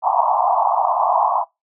pink band-pass noise, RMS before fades -17 dBFS, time 0.02-1.45 s, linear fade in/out 50 ms, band 660 to 1100 Hz, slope 96 dB/octave, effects noise-tail reverb RT60 0.2 s tail -24 dB re dry

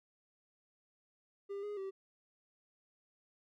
triangle tone with pitch steps, 399.2 / 414 / 386.7 Hz, G4 / G#4 / G4, +32 / -5 / -24 cents, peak -37 dBFS, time 1.49-1.91 s, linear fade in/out 20 ms, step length 140 ms, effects none

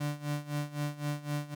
35% pulse tone with tremolo, 146.83 Hz, D3, in tune, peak -28 dBFS, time 0-1.55 s, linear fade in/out 10 ms, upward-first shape sine, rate 3.9 Hz, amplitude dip 85%, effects none

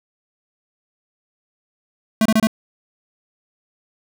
square tone bursts, 219.7 Hz, A3, 2 cents flat, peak -13 dBFS, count 4, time 2.21-2.471 s, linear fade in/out 2 ms, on 45 ms, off 27 ms, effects none

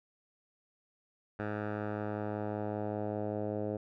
10% pulse tone with low-pass filter sweep, 105.2 Hz, G#2, 23 cents sharp, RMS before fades -36 dBFS, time 1.39-3.77 s, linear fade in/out 5 ms, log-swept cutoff 1500 to 560 Hz, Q 1.8, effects none

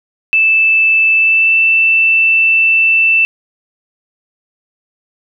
sine tone with pitch glide, 2637 to 2660 Hz, E7 to E7, 0 to +15 cents, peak -7 dBFS, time 0.33-3.25 s, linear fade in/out 0 ms, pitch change +15 cents, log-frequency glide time 1.15-1.56 s, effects none

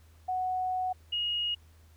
sine tone pair in turn, 740 / 2876 Hz, F#5 / F#7, 0 / -50 cents, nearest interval 2 octaves, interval 2350 cents, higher second, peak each -28 dBFS, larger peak neither, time 0.28-0.93 / 1.12-1.55 s, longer first, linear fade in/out 10 ms, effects added 80 Hz sine -55 dBFS peak until 1.96 s + pink hiss -65 dBFS RMS until 1.96 s

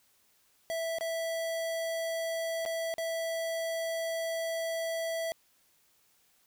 square tone with dropouts, 658 Hz, E5, 3 cents flat, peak -32 dBFS, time 0.7-5.32 s, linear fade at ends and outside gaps 0 ms, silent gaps 0.985-1.009 / 2.652-2.66 / 2.94-2.982 s, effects white hiss -68 dBFS RMS until 6.46 s

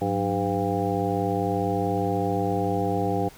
harmonic tone with a mistuned harmonic, 100.1 Hz, G2, 37 cents sharp, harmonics 1 / 2 / 3 / 4 / 5 / 7 / 8, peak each -30 / -30 / -30 / -30 / -30 / -30 / -30 dBFS, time 0.01-3.29 s, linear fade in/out 10 ms, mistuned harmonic 2, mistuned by -140 cents, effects pink hiss -49 dBFS RMS until 3.37 s

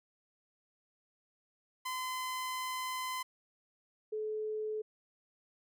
sawtooth / sine tone pair in turn, 1024 / 430.5 Hz, C6 / A4, -38 / -38 cents, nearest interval octave + minor third, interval 1500 cents, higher first, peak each -32 / -34 dBFS, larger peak first, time 1.85-3.23 / 4.12-4.82 s, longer first, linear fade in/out 10 ms, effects none

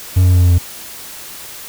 triangle tone with pitch steps, 91.4 / 90.4 / 89.42 / 88.44 / 87.47 Hz, F#2 / F#2 / F2 / F2 / F2, -21 / -40 / +41 / +22 / +3 cents, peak -5 dBFS, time 0.16-0.585 s, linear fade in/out 10 ms, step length 85 ms, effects white hiss -32 dBFS RMS until 1.68 s

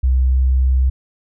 sine tone with pitch glide, 64.3 to 64.75 Hz, C2 to C2, -30 to -17 cents, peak -11 dBFS, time 0.03-0.9 s, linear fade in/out 10 ms, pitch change +13 cents, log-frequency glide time 0.24-0.36 s, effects none

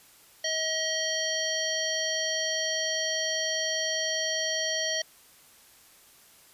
harmonic tone, 635 Hz, D#5, 35 cents sharp, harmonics 1 / 3 / 5 / 7 / 9, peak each -33 / -33 / -33 / -33 / -33 dBFS, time 0.44-5.02 s, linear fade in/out 5 ms, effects white hiss -56 dBFS RMS until 6.53 s + resampled to 32000 Hz

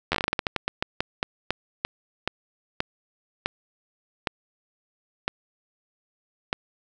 slowing click train, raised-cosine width 0.3 ms, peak -7 dBFS, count 24, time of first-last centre 0.12-6.529 s, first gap 11 ms, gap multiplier 1.24, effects none

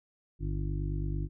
harmonic tone, 49 Hz, G1, in tune, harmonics 1 / 2 / 3 / 5 / 6 / 7, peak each -32 / -37 / -36 / -48 / -43 / -45 dBFS, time 0.39-1.29 s, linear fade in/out 50 ms, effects none

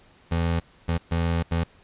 25% pulse tone bursts at uneven times, 83.9 Hz, E2, 31 cents sharp, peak -18 dBFS, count 4, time 0.31-0.6 / 0.88-0.98 / 1.11-1.43 / 1.51-1.64 s, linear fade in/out 10 ms, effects pink hiss -56 dBFS RMS until 1.83 s + resampled to 8000 Hz

